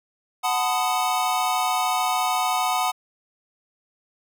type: chord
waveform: square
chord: B dominant seventh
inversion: second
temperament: equal with one note detuned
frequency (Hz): 740 / 880 / 1009.7 / 1244.5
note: F#5 / A5 / B5 / D#6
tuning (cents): 0 / 0 / +38 / 0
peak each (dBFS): -25 / -29 / -28 / -28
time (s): 0.43-2.92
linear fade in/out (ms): 20
effects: none